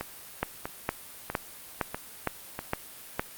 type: two click trains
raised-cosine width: 0.5 ms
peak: -17 / -11 dBFS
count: 5 / 7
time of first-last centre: 0.01-2.591 / 0.43-3.195 s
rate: 1.55 / 2.17 Hz
effects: white hiss -46 dBFS RMS until 3.37 s + Opus 48 kbps